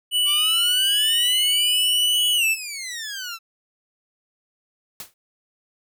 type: tone with pitch glide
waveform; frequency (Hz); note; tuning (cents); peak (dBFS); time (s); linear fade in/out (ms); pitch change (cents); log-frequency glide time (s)
square; 2960 to 2637; F#7 to E7; 0 to 0; -18; 0.11-2.57; 50; -200; 2.36-2.45
type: exponential two-way sweep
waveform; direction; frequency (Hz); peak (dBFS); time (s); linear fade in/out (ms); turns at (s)
15% pulse; up then down; 1136 to 3350 to 1313; -23; 0.25-3.39; 50; 2.27
type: noise with exponential decay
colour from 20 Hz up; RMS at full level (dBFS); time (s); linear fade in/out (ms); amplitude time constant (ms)
white; -31; 5-5.14; 2; 30
effects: none